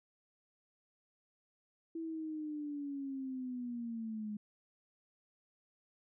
sine linear sweep, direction down, 330 to 207.7 Hz, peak -38 dBFS, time 1.95-4.37 s, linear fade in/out 5 ms, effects none

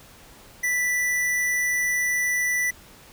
square tone, 1975.5 Hz, B6, in tune, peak -22 dBFS, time 0.63-2.71 s, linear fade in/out 10 ms, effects pink hiss -49 dBFS RMS until 3.12 s

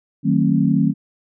sine chord, D# diminished seventh, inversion none, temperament just, 155.56 / 186.68 / 224 / 268.8 Hz, D#3 / F#3 / A3 / C4, 0 / +16 / +31 / +47 cents, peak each -19 dBFS, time 0.23-0.94 s, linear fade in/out 50 ms, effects none

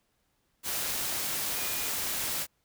sine tone in noise, 2444 Hz, D#7, 32 cents flat, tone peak -42 dBFS, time 1.53-1.91 s, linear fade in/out 50 ms, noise white, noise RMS -32 dBFS, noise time 0.63-2.47 s, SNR -13 dB, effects pink hiss -74 dBFS RMS until 2.64 s

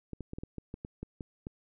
clicks, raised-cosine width 3 ms, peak -26 dBFS, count 11, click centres 0.133 / 0.207 / 0.334 / 0.385 / 0.435 / 0.583 / 0.741 / 0.849 / 1.03 / 1.208 / 1.469 s, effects none

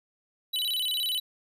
square tone with vibrato, 3432 Hz, A7, 44 cents flat, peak -27 dBFS, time 0.53-1.2 s, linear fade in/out 10 ms, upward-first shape square, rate 17 Hz, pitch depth 230 cents each way, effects none

